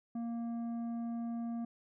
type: tone with tanh clipping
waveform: triangle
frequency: 233.1 Hz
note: A#3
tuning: in tune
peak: -37 dBFS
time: 0.15-1.65 s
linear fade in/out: 5 ms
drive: 12 dB
effects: none